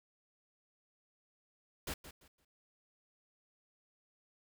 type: noise with echo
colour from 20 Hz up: pink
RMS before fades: -40 dBFS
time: 1.87-1.94 s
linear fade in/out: 5 ms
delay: 170 ms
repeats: 3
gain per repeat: -12 dB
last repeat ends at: 2.45 s
effects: none